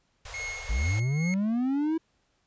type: band-stop noise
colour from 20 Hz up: pink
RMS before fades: -41 dBFS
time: 0.25-1 s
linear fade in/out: 5 ms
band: 110 to 440 Hz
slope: 96 dB/octave
type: tone with tremolo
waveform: 45% pulse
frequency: 2166 Hz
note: C#7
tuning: 41 cents flat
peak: -32 dBFS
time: 0.34-1.34 s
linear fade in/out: 0 ms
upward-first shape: sine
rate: 2.3 Hz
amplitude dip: 65%
type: linear sweep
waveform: triangle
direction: up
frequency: 46.25 to 329.6 Hz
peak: -22 dBFS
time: 0.69-1.98 s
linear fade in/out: 10 ms
effects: pink hiss -71 dBFS RMS until 2.46 s + resampled to 16000 Hz